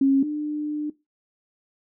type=tone pair in turn; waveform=sine; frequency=272.3 / 299.5 Hz; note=C#4 / D4; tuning=-31 / +34 cents; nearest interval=major second; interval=165 cents; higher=second; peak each=-15 / -24 dBFS; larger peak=first; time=0.01-0.23 / 0.23-0.9 s; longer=second; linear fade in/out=5 ms; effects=noise-tail reverb RT60 0.2 s tail -18 dB re dry